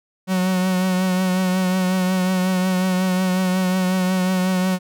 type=tone with vibrato; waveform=45% pulse; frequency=185 Hz; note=F#3; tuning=in tune; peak=-17 dBFS; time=0.27-4.79 s; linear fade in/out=50 ms; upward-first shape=triangle; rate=5.5 Hz; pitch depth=33 cents each way; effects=none